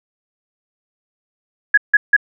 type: tone bursts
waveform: sine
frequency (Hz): 1674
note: G#6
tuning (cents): +13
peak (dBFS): -6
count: 3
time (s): 1.74-2.165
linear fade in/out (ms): 5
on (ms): 35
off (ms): 160
effects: none